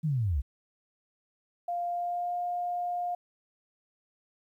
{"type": "linear sweep", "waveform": "sine", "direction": "down", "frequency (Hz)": [164.81, 58.27], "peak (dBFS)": -25, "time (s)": [0.03, 0.42], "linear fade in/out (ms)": 20}
{"type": "tone with pitch glide", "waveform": "sine", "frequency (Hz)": [698.5, 707.8], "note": ["F5", "F5"], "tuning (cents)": [0, 23], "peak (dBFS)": -29, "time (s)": [1.68, 3.15], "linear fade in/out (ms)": 5, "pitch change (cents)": 23, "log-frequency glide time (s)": [1.86, 2.36]}
{"effects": ["11-bit"]}